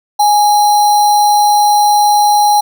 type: tone with sample-and-hold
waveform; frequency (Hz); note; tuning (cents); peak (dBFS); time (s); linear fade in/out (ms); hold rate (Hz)
sine; 830.6; G#5; 0; -6; 0.19-2.61; 10; 4900
effects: none